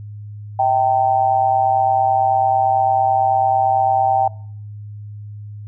sine tone with amplitude modulation, 778 Hz, G5, 13 cents flat, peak -9 dBFS, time 0.59-4.28 s, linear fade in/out 5 ms, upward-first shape sine, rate 129 Hz, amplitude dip 80%, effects noise-tail reverb RT60 0.6 s tail -23 dB re dry + added 104 Hz sine -30 dBFS peak until 5.67 s

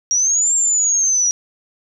sine linear two-way sweep, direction up then down, 5650 to 7459 to 5740 Hz, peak -13 dBFS, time 0.11-1.31 s, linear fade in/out 0 ms, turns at 0.54 s, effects none

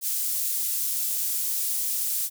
pink high-pass noise, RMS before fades -27 dBFS, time 0.01-2.3 s, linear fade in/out 50 ms, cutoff 10000 Hz, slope 12 dB/octave, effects none

